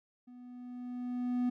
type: tone with level ramp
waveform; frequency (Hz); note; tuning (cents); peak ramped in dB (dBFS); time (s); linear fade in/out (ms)
triangle; 246.9; B3; 0; -48 to -25; 0.27-1.5; 10
effects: none